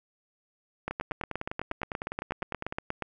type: two click trains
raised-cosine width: 0.5 ms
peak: -16 / -18 dBFS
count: 19 / 19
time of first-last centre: 0.88-3.023 / 0.91-2.725 s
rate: 8.4 / 9.92 Hz
effects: none